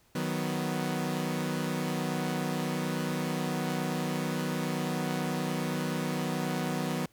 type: chord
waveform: sawtooth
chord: B major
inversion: first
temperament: equal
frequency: 155.56 / 185 / 246.9 Hz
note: D#3 / F#3 / B3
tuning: 0 / 0 / 0 cents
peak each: -30 dBFS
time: 0.15-7.06 s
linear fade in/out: 5 ms
effects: pink hiss -65 dBFS RMS until 7.12 s